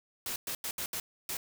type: noise bursts at uneven times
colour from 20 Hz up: white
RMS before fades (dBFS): -36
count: 6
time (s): 0.26-0.36 / 0.47-0.55 / 0.64-0.71 / 0.78-0.86 / 0.93-1 / 1.29-1.37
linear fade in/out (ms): 2
effects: none